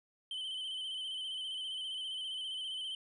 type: tone with vibrato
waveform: triangle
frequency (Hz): 3072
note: G7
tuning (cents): -36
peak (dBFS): -36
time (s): 0.31-2.95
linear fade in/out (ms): 2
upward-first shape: square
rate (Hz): 15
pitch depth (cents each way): 36
effects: resampled to 24000 Hz